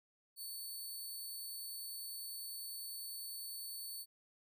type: tone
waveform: 10% pulse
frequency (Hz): 4470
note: C#8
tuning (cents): +14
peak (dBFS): -37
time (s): 0.36-4.06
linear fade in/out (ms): 50
effects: none